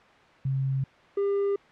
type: tone pair in turn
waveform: sine / triangle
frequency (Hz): 134.4 / 399.8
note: C3 / G4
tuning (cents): +47 / +34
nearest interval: octave + perfect fifth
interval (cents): 1887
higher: second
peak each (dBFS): -24 / -21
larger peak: second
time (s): 0.45-0.84 / 1.17-1.56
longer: neither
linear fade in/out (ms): 5
effects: white hiss -54 dBFS RMS until 1.71 s + low-pass 2000 Hz 12 dB/octave